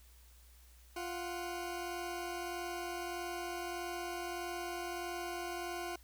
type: tone pair together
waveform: 20% pulse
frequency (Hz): 349.2 / 740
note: F4 / F#5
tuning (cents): 0 / 0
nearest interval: octave + minor second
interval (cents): 1300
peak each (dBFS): -35 / -40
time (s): 0.96-5.96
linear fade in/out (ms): 5
effects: added 60 Hz sine -58 dBFS peak until 6.03 s + white hiss -65 dBFS RMS until 6.03 s